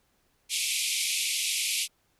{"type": "band-pass noise", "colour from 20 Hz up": "pink", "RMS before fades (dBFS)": -29, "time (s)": [0.49, 1.88], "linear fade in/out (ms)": 50, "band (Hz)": [2200, 12000], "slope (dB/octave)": 96, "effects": ["pink hiss -70 dBFS RMS until 2.19 s"]}